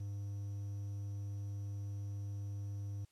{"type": "tone with quantisation", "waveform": "triangle", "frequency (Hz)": 100.8, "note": "G2", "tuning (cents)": 49, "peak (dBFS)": -37, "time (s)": [0, 3.05], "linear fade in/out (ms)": 5, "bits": 11, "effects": ["white hiss -75 dBFS RMS until 3.11 s", "low-pass 10000 Hz 12 dB/octave"]}